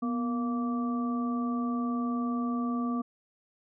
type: harmonic tone with a mistuned harmonic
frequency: 232.5 Hz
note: A#3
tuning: 4 cents flat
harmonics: 1 / 2 / 3 / 5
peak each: -28 / -43 / -42 / -37 dBFS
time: 0.02-3.02 s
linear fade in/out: 10 ms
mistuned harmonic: 1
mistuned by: +81 cents
effects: none